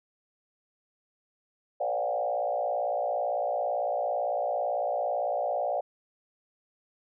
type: tone with frequency modulation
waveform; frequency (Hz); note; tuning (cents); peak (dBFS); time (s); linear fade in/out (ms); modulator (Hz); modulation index
sine; 650; E5; -24; -26; 1.8-5.81; 10; 57.9; 2.2
effects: none